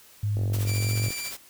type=tone with pitch glide; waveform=sine; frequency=103.83 to 108.87 Hz; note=G#2 to A2; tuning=0 to -18 cents; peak=-23 dBFS; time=0.23-1.09 s; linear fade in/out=5 ms; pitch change=+82 cents; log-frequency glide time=0.73-0.94 s
type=click train; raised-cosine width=2 ms; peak=-23 dBFS; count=35; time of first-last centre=0.37-1.106 s; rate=46.2 Hz
type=noise with tremolo; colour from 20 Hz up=white; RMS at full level=-36 dBFS; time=0.53-1.37 s; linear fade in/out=5 ms; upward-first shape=sine; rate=14 Hz; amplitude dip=55%
type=tone with vibrato; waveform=15% pulse; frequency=2348 Hz; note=D7; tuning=1 cent flat; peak=-25 dBFS; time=0.65-1.33 s; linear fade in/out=50 ms; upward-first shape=triangle; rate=11 Hz; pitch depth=16 cents each way
effects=white hiss -53 dBFS RMS until 1.49 s